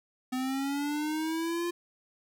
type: linear sweep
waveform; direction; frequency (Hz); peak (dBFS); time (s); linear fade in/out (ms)
square; up; 252.8 to 349.2; -30; 0.32-1.71; 10
effects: none